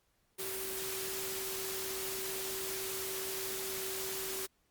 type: tone in noise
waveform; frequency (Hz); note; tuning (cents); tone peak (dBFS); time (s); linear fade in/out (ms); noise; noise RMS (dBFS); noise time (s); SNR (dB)
sine; 382.5; G4; -42; -42; 0.38-4.47; 20; white; -39; 0.38-4.47; -6
effects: pink hiss -75 dBFS RMS until 4.7 s + Opus 48 kbps